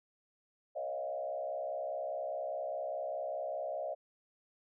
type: tone with frequency modulation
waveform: sine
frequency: 622.3 Hz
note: D#5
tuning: in tune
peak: -35 dBFS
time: 0.75-3.95 s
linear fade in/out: 20 ms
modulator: 64.9 Hz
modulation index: 1.3
effects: none